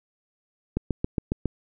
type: click train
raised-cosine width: 3 ms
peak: -11 dBFS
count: 6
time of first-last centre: 0.77-1.457 s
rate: 7.28 Hz
effects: none